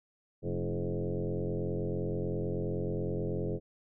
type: tone with frequency modulation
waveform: sine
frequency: 155.56 Hz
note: D#3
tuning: in tune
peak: -30 dBFS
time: 0.42-3.6 s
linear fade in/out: 50 ms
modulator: 89.4 Hz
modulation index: 4.1
effects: none